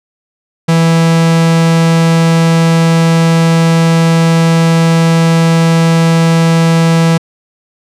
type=tone; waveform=45% pulse; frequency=164.81 Hz; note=E3; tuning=in tune; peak=-6 dBFS; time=0.68-7.18 s; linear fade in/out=10 ms; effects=low-pass 9000 Hz 12 dB/octave